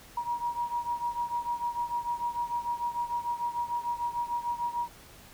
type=beating tone pair; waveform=sine; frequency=952 / 958.7 Hz; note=A#5 / A#5; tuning=+36 / +48 cents; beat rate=6.7 Hz; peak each=-31 / -34 dBFS; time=0.17-4.88 s; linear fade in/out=5 ms; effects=pink hiss -52 dBFS RMS until 5.33 s